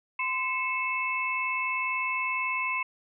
sine tone cluster, 1030 / 2185 / 2629 Hz, C6 / C#7 / E7, -28 / -26 / -5 cents, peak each -31 dBFS, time 0.19-2.83 s, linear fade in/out 5 ms, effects none

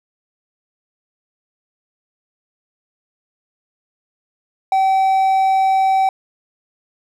triangle tone, 768 Hz, G5, 36 cents flat, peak -10 dBFS, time 4.72-6.09 s, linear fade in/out 2 ms, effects none

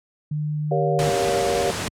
sine tone, 150.7 Hz, D3, 45 cents sharp, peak -22 dBFS, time 0.31-1.1 s, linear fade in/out 5 ms
sine chord, G half-diminished seventh, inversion none, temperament just, 392 / 470.4 / 564.5 / 705.6 Hz, G4 / Bb4 / Db5 / F5, 0 / +16 / +31 / +18 cents, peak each -25 dBFS, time 0.71-1.71 s, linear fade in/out 5 ms
pink low-pass noise, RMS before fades -27 dBFS, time 0.99-1.88 s, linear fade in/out 0 ms, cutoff 9600 Hz, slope 24 dB/octave
effects high-pass 80 Hz 12 dB/octave

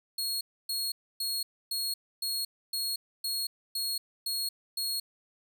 sawtooth tone bursts, 4309 Hz, C#8, 50 cents flat, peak -27 dBFS, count 10, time 0.18-5 s, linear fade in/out 5 ms, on 230 ms, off 280 ms, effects none

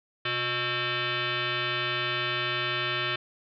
sine tone with frequency modulation, 614 Hz, D#5, 23 cents flat, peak -26 dBFS, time 0.25-3.16 s, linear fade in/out 5 ms, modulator 487 Hz, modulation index 6.2, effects none

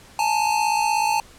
square tone pair together, 843 / 899.5 Hz, G#5 / A5, +26 / +38 cents, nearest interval minor second, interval 112 cents, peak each -22 dBFS, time 0.19-1.2 s, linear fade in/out 2 ms, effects pink hiss -48 dBFS RMS until 1.38 s + low-pass 11000 Hz 12 dB/octave

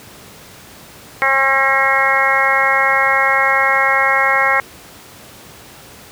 harmonic tone, 270 Hz, C#4, 45 cents flat, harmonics 2 / 3 / 4 / 5 / 6 / 7 / 8, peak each -22 / -20 / -19 / -20 / -21 / -17 / -17 dBFS, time 1.22-4.6 s, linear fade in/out 0 ms, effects pink hiss -39 dBFS RMS until 6.11 s + high-pass 80 Hz 12 dB/octave

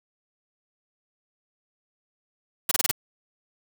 white noise bursts, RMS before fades -22 dBFS, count 5, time 2.69-2.913 s, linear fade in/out 5 ms, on 23 ms, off 27 ms, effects none

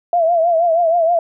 sine tone with vibrato, 673 Hz, E5, 36 cents sharp, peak -11 dBFS, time 0.13-1.19 s, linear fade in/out 2 ms, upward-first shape triangle, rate 6.3 Hz, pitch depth 100 cents each way, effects none

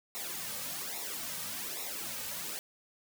white noise with flanger, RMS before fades -39 dBFS, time 0.15-2.59 s, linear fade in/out 0 ms, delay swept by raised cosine 0.64 to 2.94 ms, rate 1.2 Hz, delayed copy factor -0.8, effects none

